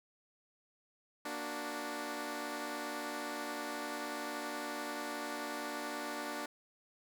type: chord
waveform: 10% pulse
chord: Bb augmented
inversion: none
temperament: equal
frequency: 233.1 / 293.7 / 370 Hz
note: Bb3 / D4 / F#4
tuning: 0 / 0 / 0 cents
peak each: -37 / -32 / -38 dBFS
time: 1.25-6.46 s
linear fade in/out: 5 ms
effects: none